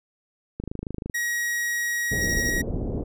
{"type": "click train", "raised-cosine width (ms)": 3, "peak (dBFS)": -18, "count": 14, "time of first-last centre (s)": [0.6, 1.098], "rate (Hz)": 26.1}
{"type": "tone", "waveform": "45% pulse", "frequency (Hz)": 1900, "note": "A#6", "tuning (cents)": 33, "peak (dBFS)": -24, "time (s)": [1.14, 2.62], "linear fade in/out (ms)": 10}
{"type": "low-pass noise", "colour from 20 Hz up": "pink", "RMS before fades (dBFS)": -28, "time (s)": [2.11, 3.04], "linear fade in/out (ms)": 10, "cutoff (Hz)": 510, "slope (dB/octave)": 24}
{"type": "tone bursts", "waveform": "triangle", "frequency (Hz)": 5620, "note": "F8", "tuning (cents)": 10, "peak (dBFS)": -27, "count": 4, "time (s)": [2.21, 2.502], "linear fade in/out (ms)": 5, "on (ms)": 55, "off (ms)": 24}
{"effects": []}